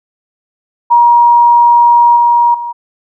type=tone with level steps; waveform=sine; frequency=950 Hz; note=A#5; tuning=33 cents sharp; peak=-3 / -5 / -17 dBFS; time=0.9-2.73 s; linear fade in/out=20 ms; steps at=2.16 / 2.54 s; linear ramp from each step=5 ms; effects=none